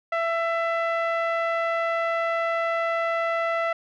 sawtooth tone with low-pass filter, 667 Hz, E5, 20 cents sharp, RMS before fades -25 dBFS, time 0.12-3.73 s, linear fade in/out 5 ms, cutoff 1900 Hz, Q 1.9, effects none

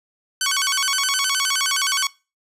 10% pulse tone with vibrato, 1301 Hz, E6, 23 cents flat, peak -10 dBFS, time 0.41-2.07 s, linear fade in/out 2 ms, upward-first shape square, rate 9.6 Hz, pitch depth 270 cents each way, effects noise-tail reverb RT60 0.3 s tail -22 dB re dry + resampled to 32000 Hz

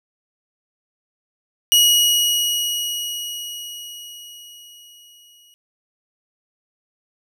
sawtooth tone with exponential decay, 2904 Hz, F#7, 33 cents flat, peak -7 dBFS, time 1.72-5.54 s, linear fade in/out 0 ms, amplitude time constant 830 ms, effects none

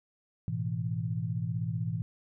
sine chord, A suspended second, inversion none, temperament equal with one note detuned, 107.8 / 123.47 / 164.81 Hz, A2 / B2 / E3, -35 / 0 / 0 cents, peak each -34 dBFS, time 0.48-2.02 s, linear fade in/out 0 ms, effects none

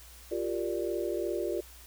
sine chord, G minor seventh, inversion third, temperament equal, 349.2 / 392 / 466.2 / 587.3 Hz, F4 / G4 / Bb4 / D5, 0 / 0 / 0 / 0 cents, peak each -33 / -35 / -37 / -36 dBFS, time 0.31-1.61 s, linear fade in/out 10 ms, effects added 60 Hz sine -52 dBFS peak until 1.86 s + white hiss -53 dBFS RMS until 1.86 s

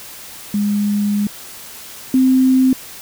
sine tone pair in turn, 205.5 / 260 Hz, G#3 / C4, -18 / -11 cents, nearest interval major third, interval 407 cents, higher second, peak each -14 / -9 dBFS, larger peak second, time 0.54-1.27 / 2.14-2.73 s, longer first, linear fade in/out 2 ms, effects white hiss -35 dBFS RMS until 3.01 s

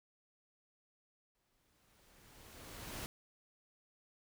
pink noise with exponential growth, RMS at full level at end -43 dBFS, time 1.35-3.06 s, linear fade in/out 0 ms, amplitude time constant 370 ms, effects none

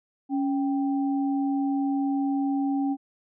sine tone pair together, 277.7 / 784 Hz, C#4 / G5, +3 / 0 cents, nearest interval octave + tritone, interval 1797 cents, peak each -23 / -33 dBFS, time 0.29-2.97 s, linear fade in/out 50 ms, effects none

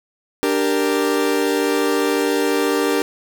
40% pulse chord, G minor, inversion second, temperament equal, 293.7 / 392 / 466.2 Hz, D4 / G4 / Bb4, 0 / 0 / 0 cents, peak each -20 dBFS, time 0.43-3.02 s, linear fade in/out 0 ms, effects none

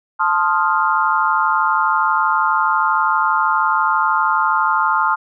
sine chord, F dominant seventh, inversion first, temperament equal, 880 / 1046.5 / 1244.5 / 1396.9 Hz, A5 / C6 / Eb6 / F6, 0 / 0 / 0 / 0 cents, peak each -19 dBFS, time 0.19-5.16 s, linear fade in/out 20 ms, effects none

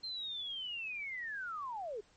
sine linear sweep, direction down, 4186 to 389.3 Hz, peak -38 dBFS, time 0.03-2.01 s, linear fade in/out 10 ms, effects pink hiss -67 dBFS RMS until 2.16 s + MP3 32 kbps

